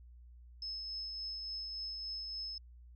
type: tone with tremolo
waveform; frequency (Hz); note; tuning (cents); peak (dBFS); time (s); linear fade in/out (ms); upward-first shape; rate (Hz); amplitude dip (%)
sine; 5200; E8; -24; -38; 0.62-2.58; 2; triangle; 3.5; 30
effects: added 60 Hz sine -53 dBFS peak until 2.95 s